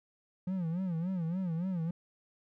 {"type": "tone with vibrato", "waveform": "triangle", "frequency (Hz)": 175.5, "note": "F3", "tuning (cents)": 9, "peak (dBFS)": -29, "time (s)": [0.47, 1.91], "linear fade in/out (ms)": 5, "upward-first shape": "sine", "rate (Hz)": 3.5, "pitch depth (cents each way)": 150, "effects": []}